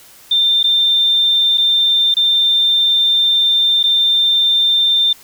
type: tone with dropouts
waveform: sine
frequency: 3589 Hz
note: A7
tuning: 34 cents sharp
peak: -10 dBFS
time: 0.31-5.13 s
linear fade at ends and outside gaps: 5 ms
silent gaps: 0.63-0.64 / 1.575-1.58 / 2.142-2.167 / 3.83-3.838 s
effects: white hiss -43 dBFS RMS until 5.23 s